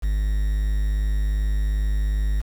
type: tone with quantisation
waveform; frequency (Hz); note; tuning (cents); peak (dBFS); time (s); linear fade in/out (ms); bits
triangle; 51.3; G#1; -21; -17; 0.02-2.42; 20; 7
effects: none